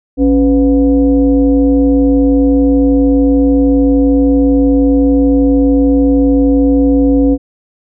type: tone with frequency modulation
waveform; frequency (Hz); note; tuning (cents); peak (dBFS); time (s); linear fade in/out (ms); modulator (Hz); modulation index
sine; 277.2; C#4; 0; -6; 0.17-7.38; 50; 222; 0.75
effects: none